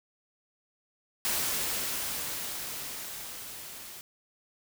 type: noise with level ramp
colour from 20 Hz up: white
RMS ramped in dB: -29 to -45 dBFS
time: 1.25-4.01 s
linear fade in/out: 0 ms
effects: none